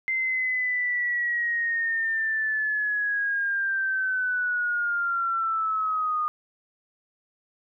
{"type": "linear sweep", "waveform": "sine", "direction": "down", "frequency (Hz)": [2082, 1222], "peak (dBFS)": -23, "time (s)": [0.08, 6.28], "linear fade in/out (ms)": 0, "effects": []}